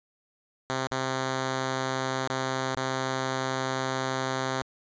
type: tone with dropouts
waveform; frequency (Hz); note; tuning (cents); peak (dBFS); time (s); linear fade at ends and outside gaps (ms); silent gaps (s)
5% pulse; 131.6; C3; +10; -16; 0.7-4.62; 0; 0.871-0.914 / 2.275-2.3 / 2.75-2.768
effects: resampled to 16000 Hz